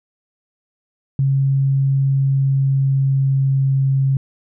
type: tone with pitch glide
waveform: sine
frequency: 136.4 to 135.3 Hz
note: C#3 to C#3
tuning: -28 to -42 cents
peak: -13 dBFS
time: 1.19-4.17 s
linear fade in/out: 2 ms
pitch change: -14 cents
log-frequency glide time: 2.01-3.88 s
effects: none